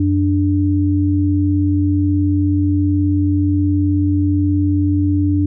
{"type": "tone pair together", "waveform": "sine", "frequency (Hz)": [91.66, 293.7], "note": ["F#2", "D4"], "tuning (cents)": [-16, 0], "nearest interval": "octave + minor sixth", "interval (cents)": 2016, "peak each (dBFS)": -15, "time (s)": [0, 5.46], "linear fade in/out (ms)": 5, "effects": []}